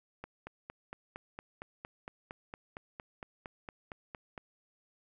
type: click train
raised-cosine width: 0.5 ms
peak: -27 dBFS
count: 19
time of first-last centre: 0.24-4.378 s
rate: 4.35 Hz
effects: none